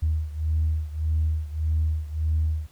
sine beating tone pair, 77.78 / 79.48 Hz, D#2 / D#2, 0 / +37 cents, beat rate 1.7 Hz, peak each -23 / -26 dBFS, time 0.02-2.67 s, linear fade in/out 10 ms, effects tanh soft clip ceiling -15 dBFS + pink hiss -58 dBFS RMS until 2.71 s

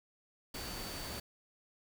sine tone in noise, 4555 Hz, C#8, 46 cents sharp, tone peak -48 dBFS, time 0.54-1.2 s, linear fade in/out 5 ms, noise pink, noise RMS -43 dBFS, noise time 0.54-1.2 s, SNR -8 dB, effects none

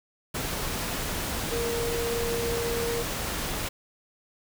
sine tone in noise, 468.1 Hz, A#4, 7 cents sharp, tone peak -28 dBFS, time 1.51-3.03 s, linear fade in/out 10 ms, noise pink, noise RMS -31 dBFS, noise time 0.34-3.69 s, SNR 0 dB, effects none

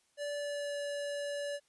square tone with pitch glide, 580 to 574.7 Hz, D5 to D5, -22 to -38 cents, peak -36 dBFS, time 0.17-1.6 s, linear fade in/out 50 ms, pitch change -16 cents, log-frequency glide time 0.35-0.78 s, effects white hiss -73 dBFS RMS until 1.68 s + resampled to 24000 Hz

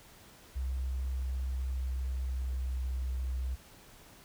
sine tone with pitch glide, 64.8 to 63.87 Hz, C2 to C2, -16 to -41 cents, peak -31 dBFS, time 0.55-3.56 s, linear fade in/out 20 ms, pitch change -25 cents, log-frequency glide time 1.31-2.89 s, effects pink hiss -56 dBFS RMS until 4.24 s

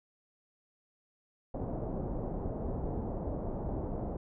pink low-pass noise, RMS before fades -36 dBFS, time 1.54-4.17 s, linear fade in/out 5 ms, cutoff 740 Hz, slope 24 dB/octave, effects none

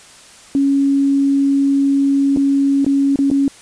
sine tone with dropouts, 277.2 Hz, C#4, in tune, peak -11 dBFS, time 0.55-3.48 s, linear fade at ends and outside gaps 1 ms, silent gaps 2.363-2.371 / 2.846-2.864 / 3.159-3.189 / 3.302-3.313 s, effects white hiss -42 dBFS RMS until 3.61 s + resampled to 22050 Hz

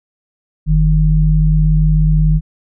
sine tone pair together, 46.3 / 155.56 Hz, F#1 / D#3, +2 / 0 cents, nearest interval octave + major sixth, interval 2098 cents, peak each -11 dBFS, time 0.66-2.41 s, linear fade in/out 50 ms, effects none

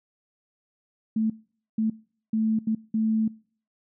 sine tone bursts at uneven times, 220 Hz, A3, in tune, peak -21 dBFS, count 5, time 1.16-1.3 / 1.78-1.9 / 2.33-2.59 / 2.67-2.75 / 2.94-3.28 s, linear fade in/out 5 ms, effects noise-tail reverb RT60 0.5 s tail -24 dB re dry

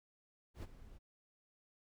brown noise with ADSR envelope, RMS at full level -42 dBFS, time 0.54-0.99 s, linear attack 91 ms, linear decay 29 ms, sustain -14 dB, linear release 25 ms, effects none

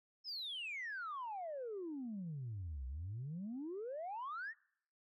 sine exponential two-way sweep, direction down then up, 5340 to 61.5 to 1916 Hz, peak -40 dBFS, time 0.24-4.54 s, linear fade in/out 50 ms, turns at 2.86 s, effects noise-tail reverb RT60 0.7 s tail -25 dB re dry + tanh soft clip ceiling -38 dBFS

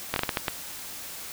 slowing click train, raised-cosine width 0.3 ms, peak -8 dBFS, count 7, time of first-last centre 0.14-0.482 s, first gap 22 ms, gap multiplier 1.38, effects white hiss -39 dBFS RMS until 1.32 s

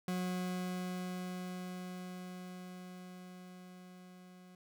40% pulse tone with level ramp, 182 Hz, F#3, 28 cents flat, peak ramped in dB -33 to -54 dBFS, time 0.08-4.55 s, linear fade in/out 2 ms, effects none

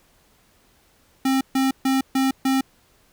square tone bursts, 266.1 Hz, C4, 29 cents sharp, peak -18 dBFS, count 5, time 1.25-2.61 s, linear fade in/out 5 ms, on 160 ms, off 140 ms, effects pink hiss -59 dBFS RMS until 3.12 s

